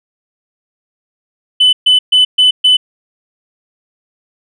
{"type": "tone bursts", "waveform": "sine", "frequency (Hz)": 3008, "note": "F#7", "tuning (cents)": 28, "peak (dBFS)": -3, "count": 5, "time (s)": [1.6, 2.77], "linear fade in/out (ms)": 10, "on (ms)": 130, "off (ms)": 130, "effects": ["tanh soft clip ceiling -3 dBFS"]}